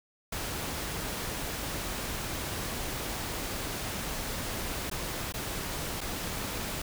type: noise with dropouts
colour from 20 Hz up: pink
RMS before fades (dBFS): -35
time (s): 0.32-6.82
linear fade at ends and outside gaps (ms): 5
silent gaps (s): 4.9-4.913 / 5.324-5.339 / 6.008-6.012
effects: none